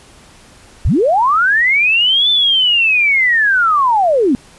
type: linear two-way sweep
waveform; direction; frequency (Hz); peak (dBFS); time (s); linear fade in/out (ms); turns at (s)
sine; up then down; 34.22 to 3552 to 229.9; -9; 0.85-4.35; 0; 2.3
effects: pink hiss -43 dBFS RMS until 4.58 s + resampled to 24000 Hz